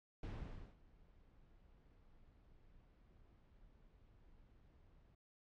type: noise with ADSR envelope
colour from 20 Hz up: brown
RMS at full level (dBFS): -43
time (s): 0.23-5.15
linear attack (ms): 3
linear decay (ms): 520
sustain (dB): -23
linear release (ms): 5
effects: low-pass 4000 Hz 12 dB/octave + MP3 96 kbps